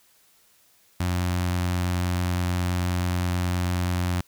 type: tone with notch filter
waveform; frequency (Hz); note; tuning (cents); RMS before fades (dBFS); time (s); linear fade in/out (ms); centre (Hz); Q
sawtooth; 89.4; F2; +41; -25; 1-4.21; 5; 450; 1.6
effects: white hiss -60 dBFS RMS until 4.27 s